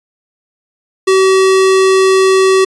square tone, 380.8 Hz, F#4, 50 cents sharp, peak -7 dBFS, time 1.07-2.65 s, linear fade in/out 10 ms, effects resampled to 22050 Hz

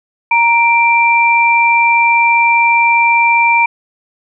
sine tone pair together, 935 / 2356 Hz, A#5 / D7, +5 / +5 cents, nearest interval octave + major third, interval 1600 cents, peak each -10 dBFS, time 0.31-3.66 s, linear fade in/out 5 ms, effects none

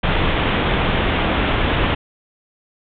pink low-pass noise, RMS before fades -18 dBFS, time 0.03-1.95 s, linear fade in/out 10 ms, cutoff 3600 Hz, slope 96 dB/octave, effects none

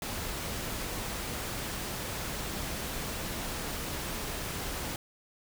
pink noise, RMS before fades -36 dBFS, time 0.02-4.96 s, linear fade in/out 2 ms, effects none

